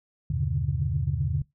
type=tone cluster; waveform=sine; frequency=77.7 / 95.5 / 124.1 / 139.4 / 146.9 Hz; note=D#2 / G2 / B2 / C#3 / D3; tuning=-2 / -45 / +9 / +10 / +1 cents; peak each=-30 dBFS; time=0.3-1.42 s; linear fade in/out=5 ms; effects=noise-tail reverb RT60 0.2 s tail -23 dB re dry + tanh soft clip ceiling -12 dBFS